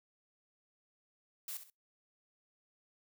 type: noise with echo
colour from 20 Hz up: blue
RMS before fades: -42 dBFS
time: 1.48-1.57 s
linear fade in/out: 2 ms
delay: 65 ms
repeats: 2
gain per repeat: -10 dB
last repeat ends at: 1.7 s
effects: noise-tail reverb RT60 0.2 s tail -25 dB re dry